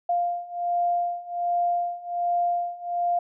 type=beating tone pair; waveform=sine; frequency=698.5 / 699.8 Hz; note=F5 / F5; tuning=0 / +3 cents; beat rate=1.3 Hz; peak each=-27 / -25 dBFS; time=0.09-3.19 s; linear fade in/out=5 ms; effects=none